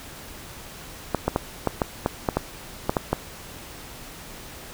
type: clicks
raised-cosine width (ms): 1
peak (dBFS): -6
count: 11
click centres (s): 1.147 / 1.28 / 1.361 / 1.673 / 1.818 / 2.061 / 2.288 / 2.37 / 2.895 / 2.968 / 3.13
effects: pink hiss -41 dBFS RMS until 4.73 s